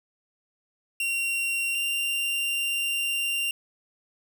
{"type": "tone pair in turn", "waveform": "45% pulse", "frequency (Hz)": [2752, 2779], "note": ["F7", "F7"], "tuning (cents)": [-26, -9], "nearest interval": "unison", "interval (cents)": 17, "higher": "second", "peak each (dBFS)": -25, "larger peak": "neither", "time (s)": [[1, 1.75], [1.75, 3.51]], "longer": "second", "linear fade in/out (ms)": 2, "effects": []}